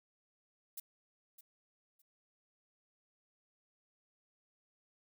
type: noise with echo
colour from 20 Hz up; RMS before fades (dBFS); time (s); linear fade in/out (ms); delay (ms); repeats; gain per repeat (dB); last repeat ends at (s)
violet; -44; 0.77-0.8; 5; 610; 2; -13; 2.02
effects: none

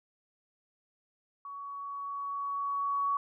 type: tone with level ramp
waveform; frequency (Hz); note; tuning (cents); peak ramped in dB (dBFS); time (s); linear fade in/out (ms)
sine; 1124; C#6; +24; -40 to -26; 1.45-3.17; 2
effects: none

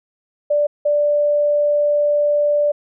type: tone pair in turn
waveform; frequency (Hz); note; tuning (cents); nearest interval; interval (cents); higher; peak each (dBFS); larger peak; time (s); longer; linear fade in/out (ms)
sine; 587.3 / 587.3; D5 / D5; 0 / 0; unison; 0; neither; -13; neither; 0.5-0.67 / 0.85-2.72; second; 10
effects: none

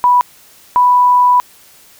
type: tone pair in turn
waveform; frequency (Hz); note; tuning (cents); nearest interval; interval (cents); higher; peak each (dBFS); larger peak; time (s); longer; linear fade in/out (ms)
sine; 984 / 987.9; B5 / B5; -7 / 0; unison; 7; second; -6; neither; 0.04-0.21 / 0.76-1.4; second; 0
effects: white hiss -44 dBFS RMS until 1.99 s

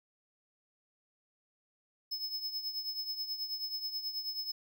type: tone with tremolo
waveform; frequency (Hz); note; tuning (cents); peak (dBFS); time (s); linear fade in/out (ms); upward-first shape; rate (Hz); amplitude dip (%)
square; 5200; E8; -24; -33; 2.11-4.52; 10; triangle; 9.3; 75
effects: none

